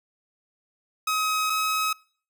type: tone pair in turn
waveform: sawtooth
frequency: 1269 / 1275.7 Hz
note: D#6 / D#6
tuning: +34 / +43 cents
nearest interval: unison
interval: 9 cents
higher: second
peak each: -19 dBFS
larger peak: neither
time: 1.07-1.5 / 1.5-1.93 s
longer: neither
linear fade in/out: 5 ms
effects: noise-tail reverb RT60 0.5 s tail -26 dB re dry